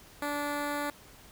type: tone with notch filter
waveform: 10% pulse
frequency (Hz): 290.6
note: D4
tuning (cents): -18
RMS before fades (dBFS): -33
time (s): 0.22-0.9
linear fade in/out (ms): 2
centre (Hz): 5600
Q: 1.3
effects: pink hiss -54 dBFS RMS until 1.31 s